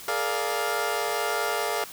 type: chord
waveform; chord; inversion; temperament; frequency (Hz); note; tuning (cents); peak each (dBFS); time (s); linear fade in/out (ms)
20% pulse; Bb dominant seventh; third; equal with one note detuned; 421.3 / 466.2 / 587.3 / 698.5; Ab4 / Bb4 / D5 / F5; +25 / 0 / 0 / 0; -26 / -27 / -27 / -25; 0.08-1.84; 2
effects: white hiss -42 dBFS RMS until 1.92 s